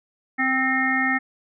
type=harmonic tone with a mistuned harmonic; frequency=261.6 Hz; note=C4; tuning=in tune; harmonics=1 / 3 / 5 / 7 / 8; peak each=-25 / -28 / -29 / -22 / -26 dBFS; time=0.38-1.19 s; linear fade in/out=20 ms; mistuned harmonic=8; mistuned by=+37 cents; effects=none